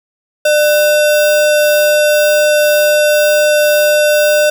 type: tone with sample-and-hold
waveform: sine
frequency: 599 Hz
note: D5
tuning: 34 cents sharp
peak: -7 dBFS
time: 0.45-4.5 s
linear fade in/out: 5 ms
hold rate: 2100 Hz
effects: none